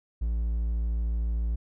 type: tone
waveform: triangle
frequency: 56.7 Hz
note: A#1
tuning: 47 cents flat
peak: -23 dBFS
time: 0.21-1.56 s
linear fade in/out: 10 ms
effects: none